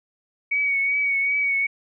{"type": "tone with vibrato", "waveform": "sine", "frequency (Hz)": 2246, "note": "C#7", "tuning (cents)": 22, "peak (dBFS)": -19, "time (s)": [0.51, 1.67], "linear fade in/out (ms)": 10, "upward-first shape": "triangle", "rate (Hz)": 2.6, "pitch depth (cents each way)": 37, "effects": []}